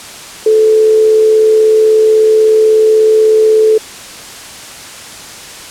sine tone with amplitude modulation, 435.7 Hz, A4, 17 cents flat, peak -3 dBFS, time 0.46-3.78 s, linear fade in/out 5 ms, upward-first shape sine, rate 76.3 Hz, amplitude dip 30%, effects white hiss -29 dBFS RMS until 5.7 s + low-pass 9000 Hz 12 dB/octave

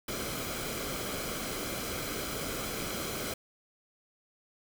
pink noise with comb filter, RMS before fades -36 dBFS, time 0.08-3.34 s, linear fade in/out 5 ms, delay 1.1 ms, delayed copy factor -0.55, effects none

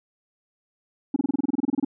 sine tone bursts, 276 Hz, C#4, 7 cents flat, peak -15 dBFS, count 15, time 1.14-1.848 s, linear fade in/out 5 ms, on 22 ms, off 27 ms, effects tanh soft clip ceiling -17 dBFS

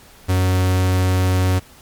45% pulse tone, 92.5 Hz, F#2, in tune, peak -14 dBFS, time 0.28-1.6 s, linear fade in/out 20 ms, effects pink hiss -46 dBFS RMS until 1.81 s + MP3 96 kbps

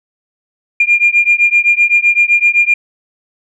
sine beating tone pair, 2402 / 2409.8 Hz, D7 / D7, +38 / +44 cents, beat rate 7.8 Hz, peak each -10 dBFS, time 0.8-2.74 s, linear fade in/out 5 ms, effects tanh soft clip ceiling 0 dBFS

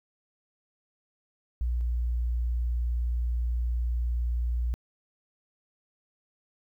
sine tone pair in turn, 60.1 / 59.62 Hz, B1 / A#1, -46 / +40 cents, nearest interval unison, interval 14 cents, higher first, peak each -24 dBFS, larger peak neither, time 1.61-1.81 / 1.81-4.74 s, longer second, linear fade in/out 0 ms, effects tanh soft clip ceiling -21 dBFS + 11-bit

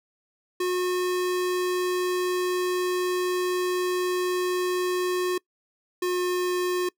square tone pair in turn, 362.4 / 360.3 Hz, F#4 / F#4, -36 / -46 cents, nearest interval unison, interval 10 cents, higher first, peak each -24 dBFS, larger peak neither, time 0.6-5.38 / 6.02-6.89 s, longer first, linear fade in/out 5 ms, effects noise-tail reverb RT60 0.1 s tail -24 dB re dry

